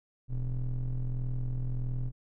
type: ring-modulated tone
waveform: triangle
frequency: 72.2 Hz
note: D2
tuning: 29 cents flat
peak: -24 dBFS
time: 0.28-2.12 s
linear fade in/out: 50 ms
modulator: 51.4 Hz
effects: none